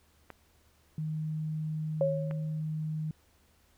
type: clicks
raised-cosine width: 0.5 ms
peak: -28 dBFS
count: 2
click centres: 0.303 / 2.311 s
type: tone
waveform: sine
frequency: 155.56 Hz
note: D#3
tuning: in tune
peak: -31 dBFS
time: 0.98-3.11 s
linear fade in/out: 2 ms
type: tone with exponential decay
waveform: sine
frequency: 549 Hz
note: C#5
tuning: 17 cents flat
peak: -22 dBFS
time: 2.01-2.61 s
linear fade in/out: 1 ms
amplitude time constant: 130 ms
effects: added 76 Hz sine -67 dBFS peak until 3.77 s + pink hiss -67 dBFS RMS until 3.77 s